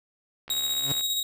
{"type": "click train", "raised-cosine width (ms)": 0.3, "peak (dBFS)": -26, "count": 38, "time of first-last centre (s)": [0.48, 1.009], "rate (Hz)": 69.9}
{"type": "tone with tremolo", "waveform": "sawtooth", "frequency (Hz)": 3800, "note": "A#7", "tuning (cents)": 33, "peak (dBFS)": -21, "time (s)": [0.5, 1.23], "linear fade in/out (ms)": 2, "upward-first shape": "square", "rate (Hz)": 15, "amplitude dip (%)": 30}
{"type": "tone with exponential growth", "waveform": "sawtooth", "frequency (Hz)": 139.9, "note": "C#3", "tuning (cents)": 16, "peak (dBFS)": -23, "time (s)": [0.76, 0.92], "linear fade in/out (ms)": 0, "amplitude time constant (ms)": 34}
{"effects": []}